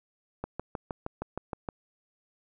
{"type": "click train", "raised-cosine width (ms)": 1, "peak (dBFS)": -19, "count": 9, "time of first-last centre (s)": [0.44, 1.688], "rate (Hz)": 6.41, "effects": []}